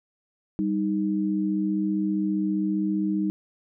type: tone pair together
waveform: sine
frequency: 195.98 / 311.1 Hz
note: G3 / D#4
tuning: 0 / 0 cents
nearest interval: minor sixth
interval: 800 cents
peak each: -25 dBFS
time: 0.59-3.3 s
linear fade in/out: 0 ms
effects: none